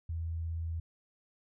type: tone with vibrato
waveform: sine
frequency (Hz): 82.41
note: E2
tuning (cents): 0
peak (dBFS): -33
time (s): 0.09-0.8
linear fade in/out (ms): 5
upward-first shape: square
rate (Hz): 17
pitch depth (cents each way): 8
effects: none